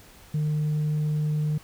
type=tone with tanh clipping; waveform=sine; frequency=151.7 Hz; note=D#3; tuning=44 cents flat; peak=-23 dBFS; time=0.34-1.58 s; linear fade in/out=5 ms; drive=1 dB; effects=pink hiss -51 dBFS RMS until 1.63 s